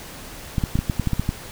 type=clicks; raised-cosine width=5 ms; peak=-8 dBFS; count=10; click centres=0.582 / 0.638 / 0.755 / 0.79 / 0.898 / 0.997 / 1.073 / 1.133 / 1.196 / 1.291 s; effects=pink hiss -38 dBFS RMS until 1.51 s